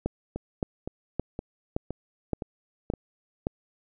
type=two click trains; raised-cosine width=2 ms; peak=-13 / -19 dBFS; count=7 / 6; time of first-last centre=0.06-3.469 / 0.36-2.937 s; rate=1.76 / 1.94 Hz; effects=none